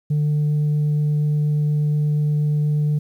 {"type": "tone", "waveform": "sine", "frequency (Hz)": 149.3, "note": "D3", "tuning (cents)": 29, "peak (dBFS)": -14, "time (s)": [0.1, 2.99], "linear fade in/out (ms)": 10, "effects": ["tanh soft clip ceiling -15 dBFS", "9-bit"]}